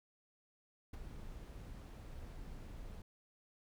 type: noise with ADSR envelope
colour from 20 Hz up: brown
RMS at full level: -43 dBFS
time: 0.93-3.02 s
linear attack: 7 ms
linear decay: 19 ms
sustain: -6 dB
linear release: 4 ms
effects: none